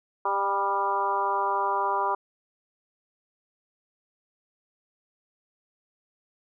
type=harmonic tone with a mistuned harmonic; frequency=198.7 Hz; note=G3; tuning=24 cents sharp; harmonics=2 / 3 / 4 / 5 / 6 / 7; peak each=-33 / -35 / -30 / -26 / -30 / -38 dBFS; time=0.25-2.15 s; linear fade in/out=5 ms; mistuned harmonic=5; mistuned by=-21 cents; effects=none